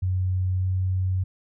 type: tone with pitch glide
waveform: sine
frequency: 92.5 to 93.14 Hz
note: F#2 to F#2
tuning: 0 to +12 cents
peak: -21 dBFS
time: 0.02-1.24 s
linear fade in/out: 10 ms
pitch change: +12 cents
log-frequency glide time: 0.59-0.64 s
effects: none